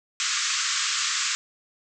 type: band-pass noise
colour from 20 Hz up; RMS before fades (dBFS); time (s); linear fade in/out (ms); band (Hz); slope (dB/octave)
white; -26; 0.2-1.35; 0; 1100 to 7700; 96
effects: none